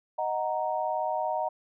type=chord; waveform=sine; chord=D# minor; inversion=none; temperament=equal; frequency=622.3 / 740 / 932.3 Hz; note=D#5 / F#5 / A#5; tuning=0 / 0 / 0 cents; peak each=-31 dBFS; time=0.18-1.49 s; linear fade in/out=10 ms; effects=none